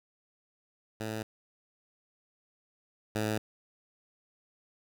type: tone pair in turn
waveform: 10% pulse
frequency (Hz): 109.3 / 107.61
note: A2 / A2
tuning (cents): -11 / -38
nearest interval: unison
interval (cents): 27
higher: first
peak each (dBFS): -26 / -21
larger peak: second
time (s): 1-1.23 / 3.15-3.38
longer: neither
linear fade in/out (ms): 5
effects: none